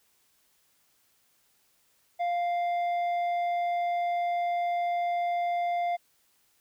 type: tone with tanh clipping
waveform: sine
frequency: 698.5 Hz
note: F5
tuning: in tune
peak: -27 dBFS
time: 2.19-5.97 s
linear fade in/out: 20 ms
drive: 7 dB
effects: white hiss -68 dBFS RMS until 6.6 s